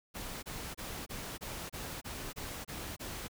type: noise bursts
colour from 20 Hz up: pink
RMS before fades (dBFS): -42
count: 10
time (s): 0.14-3.283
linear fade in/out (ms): 20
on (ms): 290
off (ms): 27
effects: none